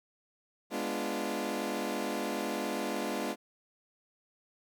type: chord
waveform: 20% pulse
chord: G# diminished seventh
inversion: none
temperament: equal with one note detuned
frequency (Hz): 207.7 / 246.9 / 293.7 / 345.8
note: G#3 / B3 / D4 / F4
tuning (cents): 0 / 0 / 0 / -17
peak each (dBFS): -33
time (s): 0.7-3.36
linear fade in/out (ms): 50
effects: none